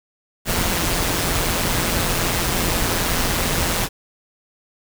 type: noise with amplitude modulation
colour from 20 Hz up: pink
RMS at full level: -18 dBFS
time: 0.45-3.89 s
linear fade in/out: 50 ms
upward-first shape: sine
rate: 174 Hz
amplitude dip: 55%
effects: none